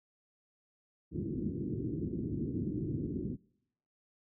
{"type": "low-pass noise", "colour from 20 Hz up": "white", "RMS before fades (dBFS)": -35, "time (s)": [1.11, 3.37], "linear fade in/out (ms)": 50, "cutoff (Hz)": 350, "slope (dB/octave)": 48, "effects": ["noise-tail reverb RT60 0.8 s tail -25 dB re dry", "high-pass 80 Hz 12 dB/octave"]}